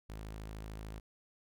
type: tone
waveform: sawtooth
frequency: 53.4 Hz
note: G#1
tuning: 49 cents sharp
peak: -39 dBFS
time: 0.09-1 s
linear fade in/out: 10 ms
effects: none